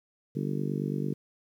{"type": "harmonic tone", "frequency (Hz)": 49, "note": "G1", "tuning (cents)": 0, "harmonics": [3, 4, 5, 6, 7, 8, 9], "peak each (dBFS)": [-32, -34, -36, -38, -39, -40, -41], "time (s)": [0.35, 1.14], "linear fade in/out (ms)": 10, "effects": ["10-bit"]}